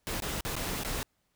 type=noise with dropouts; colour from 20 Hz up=pink; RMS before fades=-34 dBFS; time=0.07-1.03 s; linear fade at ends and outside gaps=0 ms; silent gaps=0.202-0.222 / 0.408-0.45 / 0.555-0.565 / 0.834-0.848 s; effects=pink hiss -75 dBFS RMS until 1.35 s